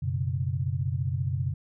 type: chord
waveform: sine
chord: F# suspended fourth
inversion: none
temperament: equal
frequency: 92.5 / 123.47 / 138.59 Hz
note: F#2 / B2 / C#3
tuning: 0 / 0 / 0 cents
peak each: -30 dBFS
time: 0.02-1.54 s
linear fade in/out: 10 ms
effects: none